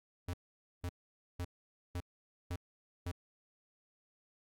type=tone bursts; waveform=square; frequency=88.1 Hz; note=F2; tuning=16 cents sharp; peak=-37 dBFS; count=6; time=0.28-3.116 s; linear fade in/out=5 ms; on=56 ms; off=500 ms; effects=AAC 48 kbps